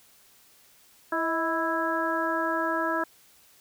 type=harmonic tone with a mistuned harmonic; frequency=329.6 Hz; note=E4; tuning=in tune; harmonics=1 / 2 / 3 / 4 / 5; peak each=-31 / -31 / -31 / -31 / -31 dBFS; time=1.12-3.04 s; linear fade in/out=5 ms; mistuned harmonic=2; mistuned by=-47 cents; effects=white hiss -58 dBFS RMS until 3.6 s